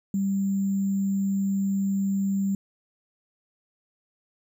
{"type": "tone with sample-and-hold", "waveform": "sine", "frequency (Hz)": 196, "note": "G3", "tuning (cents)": 0, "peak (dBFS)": -22, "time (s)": [0.14, 2.55], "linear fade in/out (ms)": 2, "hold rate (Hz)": 7350, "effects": []}